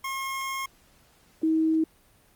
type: tone pair in turn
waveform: 25% pulse / sine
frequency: 1076 / 319 Hz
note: C6 / D#4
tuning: +48 / +43 cents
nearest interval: octave + major sixth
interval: 2105 cents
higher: first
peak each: -26 / -20 dBFS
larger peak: second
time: 0.04-0.66 / 1.43-1.84 s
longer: first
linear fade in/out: 5 ms
effects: pink hiss -60 dBFS RMS until 2.35 s + Opus 32 kbps